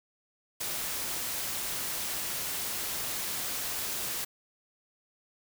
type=noise; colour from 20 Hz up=white; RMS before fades=-34 dBFS; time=0.6-4.25 s; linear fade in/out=10 ms; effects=none